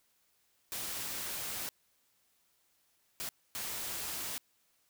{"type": "noise bursts at uneven times", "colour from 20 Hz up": "white", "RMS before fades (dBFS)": -39, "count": 3, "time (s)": [[0.72, 1.69], [3.2, 3.29], [3.55, 4.38]], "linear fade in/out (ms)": 0, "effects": ["white hiss -73 dBFS RMS until 4.89 s"]}